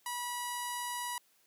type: tone with low-pass filter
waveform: sawtooth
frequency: 972 Hz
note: B5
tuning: 28 cents flat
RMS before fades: -38 dBFS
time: 0.06-1.18 s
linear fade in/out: 2 ms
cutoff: 11000 Hz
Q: 4.3
effects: white hiss -69 dBFS RMS until 1.46 s + high-pass 150 Hz 12 dB/octave